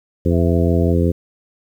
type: harmonic tone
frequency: 85.6 Hz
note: F2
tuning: 34 cents flat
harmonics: 1 / 2 / 3 / 4 / 5 / 6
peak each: -16 / -19 / -21 / -22 / -23 / -24 dBFS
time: 0.25-1.12 s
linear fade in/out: 10 ms
type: tone with vibrato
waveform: sine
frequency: 657 Hz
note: E5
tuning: 6 cents flat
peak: -26 dBFS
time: 0.3-0.95 s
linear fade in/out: 50 ms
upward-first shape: sine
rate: 12 Hz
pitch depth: 27 cents each way
effects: 8-bit